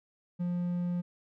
triangle tone, 176.1 Hz, F3, 15 cents sharp, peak -27 dBFS, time 0.39-1.02 s, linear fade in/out 20 ms, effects none

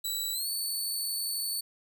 15% pulse tone with pitch glide, 3943 to 4477 Hz, B7 to C#8, -4 to +16 cents, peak -24 dBFS, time 0.04-1.61 s, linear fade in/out 10 ms, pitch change +220 cents, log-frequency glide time 0.33-0.48 s, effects none

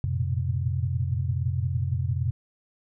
sine tone cluster, 89.7 / 113.6 / 119.9 / 131 Hz, F2 / A#2 / A#2 / C3, +47 / -44 / +49 / +2 cents, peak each -27 / -32 / -33 / -28 dBFS, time 0.04-2.31 s, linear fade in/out 0 ms, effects none

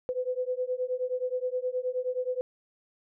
sine beating tone pair, 500 / 509.5 Hz, B4 / C5, +21 / -46 cents, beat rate 9.5 Hz, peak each -31 dBFS, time 0.09-2.41 s, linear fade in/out 0 ms, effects none

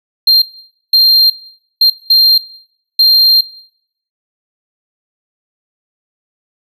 triangle tone bursts at uneven times, 4186 Hz, C8, in tune, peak -3 dBFS, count 5, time 0.27-0.42 / 0.93-1.3 / 1.81-1.9 / 2.1-2.38 / 2.99-3.41 s, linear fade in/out 5 ms, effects noise-tail reverb RT60 0.7 s tail -19 dB re dry

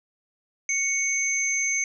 sine tone pair together, 2217 / 6271 Hz, C#7 / G8, 0 / 0 cents, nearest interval octave + tritone, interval 1800 cents, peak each -25 dBFS, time 0.69-1.84 s, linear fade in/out 2 ms, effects none

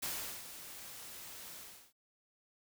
white noise with ADSR envelope, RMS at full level -38 dBFS, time 0.02-1.93 s, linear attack 12 ms, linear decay 390 ms, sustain -11 dB, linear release 360 ms, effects none

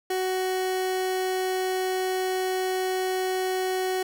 30% pulse tone, 372.9 Hz, F#4, 14 cents sharp, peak -22 dBFS, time 0.1-4.03 s, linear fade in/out 5 ms, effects 8-bit

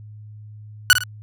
sawtooth tone with echo, 1476 Hz, F#6, 5 cents flat, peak -4 dBFS, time 0.9-0.93 s, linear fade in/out 0 ms, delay 53 ms, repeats 2, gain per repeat -9 dB, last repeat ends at 1.036 s, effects added 106 Hz sine -37 dBFS peak until 1.22 s

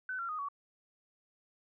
sine tone with pitch steps, 1512 / 1370.6 / 1242.4 / 1126.2 Hz, F#6 / F6 / D#6 / C#6, +37 / -33 / -3 / +27 cents, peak -35 dBFS, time 0.09-0.486 s, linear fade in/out 2 ms, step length 99 ms, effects none

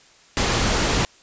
pink noise, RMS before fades -20 dBFS, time 0.37-1.05 s, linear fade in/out 0 ms, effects white hiss -52 dBFS RMS until 1.22 s + resampled to 16000 Hz

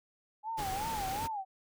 sine tone with vibrato, 830.6 Hz, G#5, in tune, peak -34 dBFS, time 0.43-1.45 s, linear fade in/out 50 ms, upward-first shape sine, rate 2.7 Hz, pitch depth 160 cents each way
pink noise, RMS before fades -40 dBFS, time 0.57-1.28 s, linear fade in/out 20 ms
effects none

